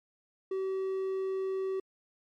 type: tone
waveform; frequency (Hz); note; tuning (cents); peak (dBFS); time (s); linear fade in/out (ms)
triangle; 382; G4; -45; -28; 0.51-1.8; 5
effects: MP3 64 kbps